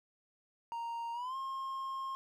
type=tone with pitch glide; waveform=triangle; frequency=931 to 1069.4 Hz; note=A#5 to C6; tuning=-2 to +37 cents; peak=-35 dBFS; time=0.72-2.15 s; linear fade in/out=0 ms; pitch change=+239 cents; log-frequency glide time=1.13-1.36 s; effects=none